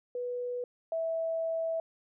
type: tone pair in turn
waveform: sine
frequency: 491.1 / 654.3 Hz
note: B4 / E5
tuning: -10 / -13 cents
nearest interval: perfect fourth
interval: 497 cents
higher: second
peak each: -32 / -29 dBFS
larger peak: second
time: 0.15-0.64 / 0.92-1.8 s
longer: second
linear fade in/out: 2 ms
effects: none